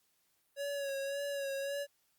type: tone with vibrato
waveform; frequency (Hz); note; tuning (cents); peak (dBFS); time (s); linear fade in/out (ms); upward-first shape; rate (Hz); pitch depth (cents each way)
square; 558; C#5; +11; -36; 0.56-1.87; 50; sine; 1.8; 35
effects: white hiss -75 dBFS RMS until 2.18 s + Opus 48 kbps